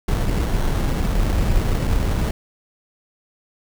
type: noise with sample-and-hold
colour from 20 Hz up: brown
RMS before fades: -19 dBFS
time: 0.08-2.31 s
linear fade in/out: 5 ms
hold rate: 2450 Hz
effects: none